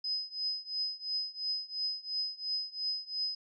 sine tone with tremolo, 5040 Hz, D#8, 21 cents sharp, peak -29 dBFS, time 0.04-3.35 s, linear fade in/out 5 ms, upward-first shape triangle, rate 2.9 Hz, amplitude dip 95%, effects none

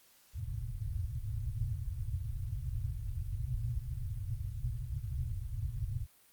white low-pass noise, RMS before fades -37 dBFS, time 0.33-6.07 s, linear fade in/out 50 ms, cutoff 130 Hz, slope 96 dB/octave, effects white hiss -64 dBFS RMS until 6.32 s + Opus 48 kbps

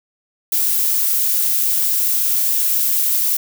violet noise, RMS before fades -17 dBFS, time 0.52-3.37 s, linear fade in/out 5 ms, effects none

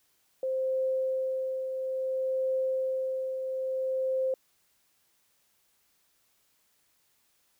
sine tone with tremolo, 523.3 Hz, C5, in tune, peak -25 dBFS, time 0.43-4.34 s, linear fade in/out 2 ms, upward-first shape triangle, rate 0.59 Hz, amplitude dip 50%, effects white hiss -70 dBFS RMS until 7.59 s

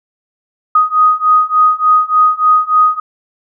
sine beating tone pair, 1246 / 1249.4 Hz, D#6 / D#6, +2 / +7 cents, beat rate 3.4 Hz, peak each -11 / -10 dBFS, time 0.75-3 s, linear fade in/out 5 ms, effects none

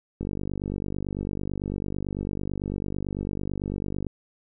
click train, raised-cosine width 3 ms, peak -17 dBFS, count 190, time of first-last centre 0.21-4.067 s, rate 49 Hz, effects none

